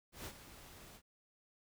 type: noise with ADSR envelope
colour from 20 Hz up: pink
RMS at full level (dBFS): -45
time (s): 0.12-1.02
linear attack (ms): 140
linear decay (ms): 59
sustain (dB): -11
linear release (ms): 69
effects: none